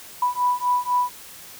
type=beating tone pair; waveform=sine; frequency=985 / 989 Hz; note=B5 / B5; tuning=-5 / +2 cents; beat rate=4 Hz; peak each=-22 dBFS; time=0.22-1.1 s; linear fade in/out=5 ms; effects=white hiss -42 dBFS RMS until 1.59 s